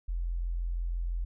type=tone; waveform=sine; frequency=43 Hz; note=F1; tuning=26 cents flat; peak=-29 dBFS; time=0.08-1.25 s; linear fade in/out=10 ms; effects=none